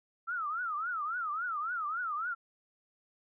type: tone with vibrato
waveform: sine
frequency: 1315 Hz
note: E6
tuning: 5 cents flat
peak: -32 dBFS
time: 0.27-2.35 s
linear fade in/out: 20 ms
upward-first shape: triangle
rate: 3.6 Hz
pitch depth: 230 cents each way
effects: none